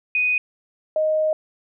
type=tone pair in turn; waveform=sine; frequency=2490 / 622.5 Hz; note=D#7 / D#5; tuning=+1 / +1 cents; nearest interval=2 octaves; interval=2400 cents; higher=first; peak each=-17 dBFS; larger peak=neither; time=0.15-0.38 / 0.96-1.33 s; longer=second; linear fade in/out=2 ms; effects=none